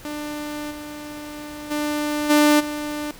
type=tone with level steps; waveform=sawtooth; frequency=297.5 Hz; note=D4; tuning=22 cents sharp; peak=-24 / -29 / -18 / -9 / -22 dBFS; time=0.05-3.11 s; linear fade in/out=0 ms; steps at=0.7 / 1.7 / 2.29 / 2.59 s; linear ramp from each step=20 ms; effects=pink hiss -44 dBFS RMS until 3.19 s